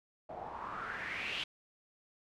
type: noise with low-pass filter sweep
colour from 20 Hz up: white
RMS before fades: -41 dBFS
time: 0.29-1.44 s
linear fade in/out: 5 ms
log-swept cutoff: 670 to 3200 Hz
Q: 4.5
effects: none